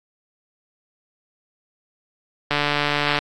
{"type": "click train", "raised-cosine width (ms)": 0.3, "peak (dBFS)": -4, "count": 100, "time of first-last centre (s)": [2.51, 3.188], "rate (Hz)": 146, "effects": ["AAC 64 kbps"]}